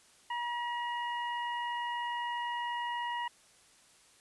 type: harmonic tone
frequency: 957 Hz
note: A#5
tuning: 45 cents sharp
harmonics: 1 / 2 / 3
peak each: -34 / -40 / -44 dBFS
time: 0.3-3.28 s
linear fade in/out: 5 ms
effects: white hiss -62 dBFS RMS until 4.2 s + resampled to 24000 Hz